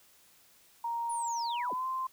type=tone with pitch glide; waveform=sine; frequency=934 to 1042.3 Hz; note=A#5 to C6; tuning=+3 to -7 cents; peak=-31 dBFS; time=0.84-2.07 s; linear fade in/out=5 ms; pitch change=+190 cents; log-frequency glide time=1.49-1.86 s
type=linear sweep; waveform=sine; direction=down; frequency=10140 to 98 Hz; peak=-39 dBFS; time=1.09-1.74 s; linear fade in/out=10 ms
effects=white hiss -62 dBFS RMS until 2.12 s